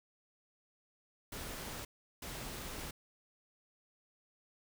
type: noise bursts at uneven times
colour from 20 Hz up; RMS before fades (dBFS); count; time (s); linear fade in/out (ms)
pink; -44; 2; 1.32-1.85 / 2.22-2.91; 5
effects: none